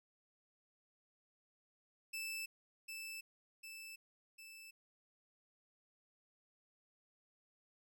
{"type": "tone with echo", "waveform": "sawtooth", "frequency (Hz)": 2637, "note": "E7", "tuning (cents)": 0, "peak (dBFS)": -38, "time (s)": [2.13, 2.46], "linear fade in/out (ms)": 10, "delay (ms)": 750, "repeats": 3, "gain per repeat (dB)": -4, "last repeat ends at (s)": 4.71, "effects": []}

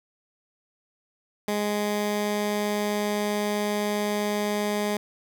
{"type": "tone", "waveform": "15% pulse", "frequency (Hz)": 207.7, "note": "G#3", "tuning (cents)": 0, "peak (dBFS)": -18, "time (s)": [1.48, 4.97], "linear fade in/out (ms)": 2, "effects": []}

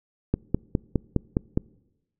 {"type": "click train", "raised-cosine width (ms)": 3, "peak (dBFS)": -8, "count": 7, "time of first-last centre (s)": [0.34, 1.575], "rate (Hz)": 4.86, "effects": ["noise-tail reverb RT60 1.0 s tail -25 dB re dry"]}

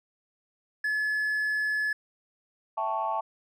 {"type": "tone", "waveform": "triangle", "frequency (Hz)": 1713, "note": "A6", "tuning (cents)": -47, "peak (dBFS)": -23, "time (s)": [0.84, 1.93], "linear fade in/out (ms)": 5}
{"type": "chord", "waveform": "sine", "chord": "A dominant seventh", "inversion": "second", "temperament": "equal", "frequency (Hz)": [659.3, 784, 880, 1108.7], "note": ["E5", "G5", "A5", "C#6"], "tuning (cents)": [0, 0, 0, 0], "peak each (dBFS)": [-33, -34, -29, -32], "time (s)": [2.77, 3.21], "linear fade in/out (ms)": 10}
{"effects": ["tanh soft clip ceiling -18 dBFS"]}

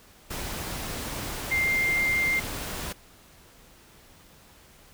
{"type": "tone in noise", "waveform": "sine", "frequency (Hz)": 2102, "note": "C7", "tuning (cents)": 7, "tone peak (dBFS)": -22, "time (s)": [1.51, 2.4], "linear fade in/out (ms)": 10, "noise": "pink", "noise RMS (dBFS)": -34, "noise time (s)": [0.3, 2.93], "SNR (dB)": 9, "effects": ["pink hiss -54 dBFS RMS until 4.93 s"]}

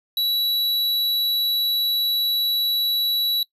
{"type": "tone", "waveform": "square", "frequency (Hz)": 3925, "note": "B7", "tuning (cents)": -11, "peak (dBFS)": -20, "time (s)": [0.17, 3.43], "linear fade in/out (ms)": 2, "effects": ["noise-tail reverb RT60 0.1 s tail -20 dB re dry", "resampled to 32000 Hz"]}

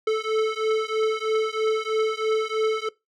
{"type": "beating tone pair", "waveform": "square", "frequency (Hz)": [436, 439.1], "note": ["A4", "A4"], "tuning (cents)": [-16, -4], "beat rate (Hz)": 3.1, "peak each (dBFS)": -25, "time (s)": [0.07, 2.89], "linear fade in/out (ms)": 5, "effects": ["noise-tail reverb RT60 0.2 s tail -21 dB re dry", "low-pass 4000 Hz 12 dB/octave"]}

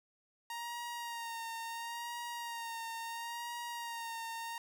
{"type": "tone with vibrato", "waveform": "sawtooth", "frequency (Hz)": 932.3, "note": "A#5", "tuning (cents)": 0, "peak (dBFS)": -36, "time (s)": [0.5, 4.58], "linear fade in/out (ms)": 2, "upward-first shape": "sine", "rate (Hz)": 0.73, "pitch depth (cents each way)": 34, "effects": []}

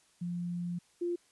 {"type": "tone pair in turn", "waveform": "sine", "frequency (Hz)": [174.61, 348.1], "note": ["F3", "F4"], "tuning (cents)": [0, -6], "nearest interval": "octave", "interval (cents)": 1194, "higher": "second", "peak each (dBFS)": [-33, -30], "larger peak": "second", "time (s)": [[0.21, 0.79], [1.01, 1.16]], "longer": "first", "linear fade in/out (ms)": 10, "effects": ["white hiss -67 dBFS RMS until 1.31 s", "resampled to 24000 Hz"]}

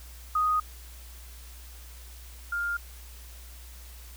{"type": "tone pair in turn", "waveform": "sine", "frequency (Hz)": [1244.5, 1404], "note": ["D#6", "F6"], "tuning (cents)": [0, 9], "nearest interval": "major second", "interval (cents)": 209, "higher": "second", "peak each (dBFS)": [-22, -27], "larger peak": "first", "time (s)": [[0.35, 0.6], [2.52, 2.77]], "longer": "neither", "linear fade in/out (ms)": 5, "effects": ["added 60 Hz sine -44 dBFS peak until 4.16 s", "white hiss -51 dBFS RMS until 4.16 s"]}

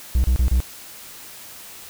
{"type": "tone bursts", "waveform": "triangle", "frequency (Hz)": 62.4, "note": "B1", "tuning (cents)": 19, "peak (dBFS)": -12, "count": 4, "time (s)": [0.15, 0.603], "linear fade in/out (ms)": 0, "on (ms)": 90, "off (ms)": 31, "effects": ["white hiss -40 dBFS RMS until 1.89 s"]}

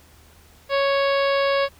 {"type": "harmonic tone", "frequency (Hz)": 554.4, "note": "C#5", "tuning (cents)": 0, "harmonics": [1, 2, 3, 4, 5, 6, 7, 8, 9], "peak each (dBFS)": [-19, -25, -29, -31, -33, -35, -36, -37, -38], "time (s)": [0.69, 1.69], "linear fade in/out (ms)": 50, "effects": ["added 77 Hz sine -53 dBFS peak until 1.79 s", "pink hiss -53 dBFS RMS until 1.79 s"]}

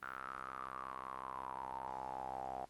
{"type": "tone with band-pass filter sweep", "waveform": "sawtooth", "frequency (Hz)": 65.41, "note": "C2", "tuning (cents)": 0, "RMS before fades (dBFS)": -45, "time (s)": [0.02, 2.65], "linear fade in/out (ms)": 5, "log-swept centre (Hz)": [1400, 740], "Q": 8.8, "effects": ["pink hiss -68 dBFS RMS until 2.69 s", "Opus 24 kbps"]}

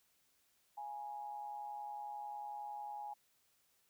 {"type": "tone with amplitude modulation", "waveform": "sine", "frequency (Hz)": 830, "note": "G#5", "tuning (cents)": -1, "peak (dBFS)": -40, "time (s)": [0.77, 3.14], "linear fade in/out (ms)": 10, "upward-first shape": "sine", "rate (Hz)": 131, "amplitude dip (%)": 55, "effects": ["white hiss -75 dBFS RMS until 3.89 s"]}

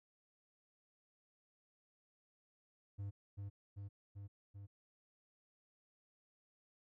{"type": "tone with echo", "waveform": "triangle", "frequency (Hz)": 100, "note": "G2", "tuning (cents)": 35, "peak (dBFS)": -39, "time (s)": [2.98, 3.11], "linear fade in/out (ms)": 20, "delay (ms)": 390, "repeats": 4, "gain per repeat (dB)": -2, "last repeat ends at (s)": 4.67, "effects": []}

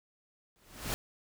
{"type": "noise with exponential growth", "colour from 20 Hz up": "pink", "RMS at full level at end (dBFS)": -31, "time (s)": [0.56, 0.94], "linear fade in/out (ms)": 0, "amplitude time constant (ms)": 82, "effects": []}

